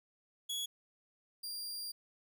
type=tone pair in turn; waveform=sawtooth; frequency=3360 / 4775 Hz; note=G#7 / D8; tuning=+19 / +28 cents; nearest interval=tritone; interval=609 cents; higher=second; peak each=-33 / -37 dBFS; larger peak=first; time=0.49-0.66 / 1.43-1.92 s; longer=second; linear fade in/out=10 ms; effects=none